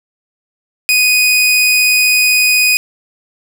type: tone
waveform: sawtooth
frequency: 2489 Hz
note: D#7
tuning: in tune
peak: -5 dBFS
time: 0.89-2.77 s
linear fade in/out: 0 ms
effects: none